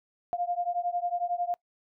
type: beating tone pair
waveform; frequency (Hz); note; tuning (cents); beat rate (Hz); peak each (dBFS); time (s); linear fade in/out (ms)
sine; 698.5 / 709.5; F5 / F5; 0 / +27; 11; -30 / -31; 0.33-1.54; 0
effects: noise-tail reverb RT60 0.1 s tail -24 dB re dry